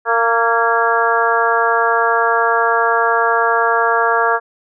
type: harmonic tone with a mistuned harmonic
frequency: 230 Hz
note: A#3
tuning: 23 cents flat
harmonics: 2 / 3 / 4 / 5 / 6 / 7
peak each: -19 / -19 / -19 / -19 / -19 / -19 dBFS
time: 0.05-4.4 s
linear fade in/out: 50 ms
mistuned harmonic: 7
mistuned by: +38 cents
effects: none